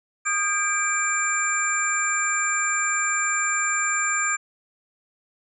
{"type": "tone cluster", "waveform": "sine", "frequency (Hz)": [1231, 1604, 2334, 7230], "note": ["D#6", "G6", "D7", "A8"], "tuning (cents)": [-19, 39, -11, 46], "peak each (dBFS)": [-27, -27, -27, -25], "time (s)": [0.25, 4.37], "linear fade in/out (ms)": 20, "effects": []}